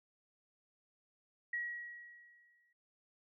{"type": "tone with exponential decay", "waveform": "sine", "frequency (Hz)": 1911, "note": "A#6", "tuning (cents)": 43, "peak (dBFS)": -34, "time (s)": [1.53, 2.73], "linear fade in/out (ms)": 5, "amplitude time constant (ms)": 260, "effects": []}